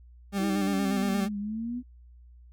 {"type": "tone with vibrato", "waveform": "40% pulse", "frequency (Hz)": 196.2, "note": "G3", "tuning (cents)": 2, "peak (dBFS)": -25, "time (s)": [0.32, 1.29], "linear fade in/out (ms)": 50, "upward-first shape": "square", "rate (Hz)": 8.5, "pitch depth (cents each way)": 30}
{"type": "linear two-way sweep", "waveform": "sine", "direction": "down then up", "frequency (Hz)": [330, 200.6, 251.8], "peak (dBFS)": -30, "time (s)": [0.38, 1.83], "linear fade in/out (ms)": 50, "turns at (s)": 1.38}
{"effects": ["added 60 Hz sine -49 dBFS peak until 2.52 s"]}